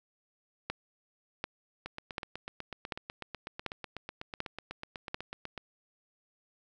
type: two click trains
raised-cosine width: 0.3 ms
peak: -23 / -17 dBFS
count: 31 / 7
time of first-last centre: 1.86-5.577 / 0.7-5.144 s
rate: 8.07 / 1.35 Hz
effects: none